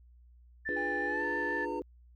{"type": "tone with vibrato", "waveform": "sine", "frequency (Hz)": 1760, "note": "A6", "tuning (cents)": 0, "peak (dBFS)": -32, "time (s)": [0.65, 1.66], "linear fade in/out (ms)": 20, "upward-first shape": "sine", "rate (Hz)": 5.9, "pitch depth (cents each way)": 10}
{"type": "chord", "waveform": "sine", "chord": "D diminished seventh", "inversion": "none", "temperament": "equal with one note detuned", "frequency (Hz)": [297.9, 349.2, 415.3, 493.9], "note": ["D4", "F4", "Ab4", "Cb5"], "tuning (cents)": [25, 0, 0, 0], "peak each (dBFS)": -39, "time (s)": [0.69, 1.82], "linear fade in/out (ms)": 0}
{"type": "tone with pitch glide", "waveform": "triangle", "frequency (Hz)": [808, 912.2], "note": ["G#5", "A#5"], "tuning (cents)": [-48, -38], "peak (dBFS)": -36, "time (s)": [0.76, 1.8], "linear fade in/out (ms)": 10, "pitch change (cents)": 210, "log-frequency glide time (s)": [1.05, 1.26]}
{"effects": ["tanh soft clip ceiling -21 dBFS", "added 60 Hz sine -55 dBFS peak until 2.15 s"]}